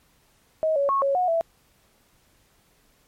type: tone with pitch steps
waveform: sine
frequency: 632 / 561 / 1097 / 553 / 728 / 663 Hz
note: D#5 / C#5 / C#6 / C#5 / F#5 / E5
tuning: +27 / +21 / -18 / -4 / -28 / +10 cents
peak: -19 dBFS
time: 0.63-1.41 s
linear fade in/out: 0 ms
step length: 130 ms
effects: pink hiss -62 dBFS RMS until 3.07 s + MP3 64 kbps

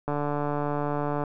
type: click train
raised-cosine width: 1 ms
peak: -15 dBFS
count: 170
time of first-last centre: 0.08-1.238 s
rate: 146 Hz
effects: none

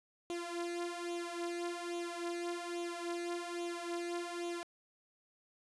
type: tone with flanger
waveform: sawtooth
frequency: 345.6 Hz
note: F4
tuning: 18 cents flat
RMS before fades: -40 dBFS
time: 0.3-4.63 s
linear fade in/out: 0 ms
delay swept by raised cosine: 0.29 to 3.39 ms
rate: 1.2 Hz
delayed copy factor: +0.75
effects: resampled to 24000 Hz

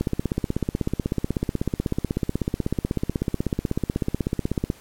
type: click train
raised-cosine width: 3 ms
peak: -9 dBFS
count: 77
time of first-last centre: 0.01-4.701 s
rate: 16.2 Hz
effects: pink hiss -50 dBFS RMS until 4.8 s + MP3 64 kbps

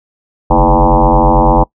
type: tone with frequency modulation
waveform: sine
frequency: 415.3 Hz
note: G#4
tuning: in tune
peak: -5 dBFS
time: 0.5-1.64 s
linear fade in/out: 10 ms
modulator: 93.3 Hz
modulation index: 5.9
effects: noise-tail reverb RT60 0.1 s tail -24 dB re dry

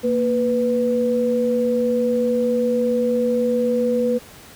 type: tone pair together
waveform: sine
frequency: 233.1 / 493.9 Hz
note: A#3 / B4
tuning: 0 / 0 cents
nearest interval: octave + minor second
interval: 1300 cents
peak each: -21 / -18 dBFS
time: 0.03-4.19 s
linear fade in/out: 20 ms
effects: pink hiss -43 dBFS RMS until 4.55 s + high-pass 60 Hz 12 dB/octave

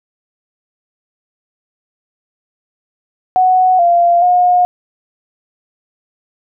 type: tone with pitch steps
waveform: sine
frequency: 741 / 692 / 718 Hz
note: F#5 / F5 / F5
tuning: +2 / -16 / +48 cents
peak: -7 dBFS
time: 3.36-4.65 s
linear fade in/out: 0 ms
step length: 430 ms
effects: none

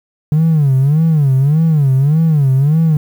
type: tone with vibrato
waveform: triangle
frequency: 146.83 Hz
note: D3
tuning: in tune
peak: -5 dBFS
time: 0.32-2.97 s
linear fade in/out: 2 ms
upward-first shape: sine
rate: 1.7 Hz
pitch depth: 190 cents each way
effects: tanh soft clip ceiling -4 dBFS + 7-bit

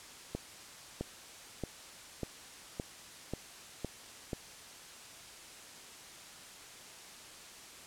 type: accelerating click train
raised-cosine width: 2 ms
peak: -22 dBFS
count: 8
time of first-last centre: 0.35-4.332 s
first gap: 660 ms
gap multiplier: 0.95
effects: white hiss -51 dBFS RMS until 7.86 s + low-pass 9000 Hz 12 dB/octave

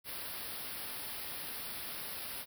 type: band-stop noise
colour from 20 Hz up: white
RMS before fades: -42 dBFS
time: 0.04-2.46 s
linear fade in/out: 50 ms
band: 5300 to 9400 Hz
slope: 96 dB/octave
effects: none

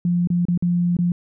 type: tone with dropouts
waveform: sine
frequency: 174.9 Hz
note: F3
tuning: 3 cents sharp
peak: -16 dBFS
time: 0.05-1.12 s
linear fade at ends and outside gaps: 2 ms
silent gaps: 0.273-0.302 / 0.453-0.484 / 0.576-0.624 / 0.968-0.988 s
effects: none

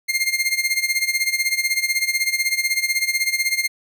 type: tone with tremolo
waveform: sawtooth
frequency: 2115 Hz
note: C7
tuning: 18 cents sharp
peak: -12 dBFS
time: 0.08-3.68 s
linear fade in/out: 20 ms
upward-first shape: sine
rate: 16 Hz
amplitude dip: 80%
effects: none

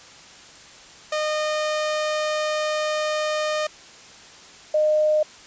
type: tone pair in turn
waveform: sawtooth / sine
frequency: 612 / 612 Hz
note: D#5 / D#5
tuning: -29 / -29 cents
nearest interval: unison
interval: 0 cents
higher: neither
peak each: -18 / -16 dBFS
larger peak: second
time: 1.12-3.67 / 4.74-5.23 s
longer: first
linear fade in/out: 5 ms
effects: white hiss -45 dBFS RMS until 5.46 s + resampled to 16000 Hz

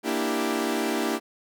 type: chord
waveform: sawtooth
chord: E half-diminished seventh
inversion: second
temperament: equal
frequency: 233.1 / 293.7 / 329.6 / 392 Hz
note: Bb3 / D4 / E4 / G4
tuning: 0 / 0 / 0 / 0 cents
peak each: -26 dBFS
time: 0.03-1.2 s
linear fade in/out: 50 ms
effects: none

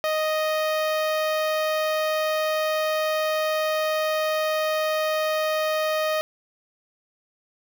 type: tone with notch filter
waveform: sawtooth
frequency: 622.3 Hz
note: D#5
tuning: in tune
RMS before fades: -24 dBFS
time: 0.04-6.21 s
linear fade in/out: 0 ms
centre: 8100 Hz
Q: 0.9
effects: none

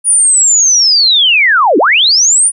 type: linear two-way sweep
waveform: sine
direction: down then up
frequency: 9740 to 261.6 to 9740 Hz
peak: -5 dBFS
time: 0.04-2.52 s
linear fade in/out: 50 ms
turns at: 1.78 s
effects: none

